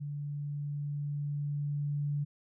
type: tone with level ramp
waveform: sine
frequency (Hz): 145.1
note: D3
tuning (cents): -21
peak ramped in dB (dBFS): -35 to -29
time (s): 0-2.25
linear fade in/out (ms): 20
effects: none